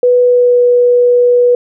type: tone with pitch glide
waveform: sine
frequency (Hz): 493.1 to 488.3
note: B4 to B4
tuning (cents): -3 to -20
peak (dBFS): -5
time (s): 0.03-1.55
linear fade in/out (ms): 2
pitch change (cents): -17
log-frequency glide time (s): 0.2-0.62
effects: none